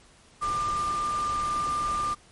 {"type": "tone in noise", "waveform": "sine", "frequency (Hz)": 1195, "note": "D6", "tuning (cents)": 30, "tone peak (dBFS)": -25, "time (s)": [0.41, 2.15], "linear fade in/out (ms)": 20, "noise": "pink", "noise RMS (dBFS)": -38, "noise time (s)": [0.41, 2.15], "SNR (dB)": 10, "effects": ["pink hiss -56 dBFS RMS until 2.31 s", "MP3 48 kbps"]}